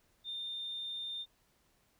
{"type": "tone", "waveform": "sine", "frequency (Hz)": 3616, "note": "A7", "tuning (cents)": 47, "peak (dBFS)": -37, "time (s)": [0.24, 1.26], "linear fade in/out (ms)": 50, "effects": ["tanh soft clip ceiling -33 dBFS", "pink hiss -72 dBFS RMS until 1.99 s"]}